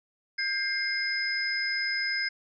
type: tone cluster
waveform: sine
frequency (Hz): 1597 / 2108 / 5060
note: G6 / C7 / D#8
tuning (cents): +32 / +12 / +28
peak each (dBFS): -31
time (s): 0.38-2.29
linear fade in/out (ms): 10
effects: none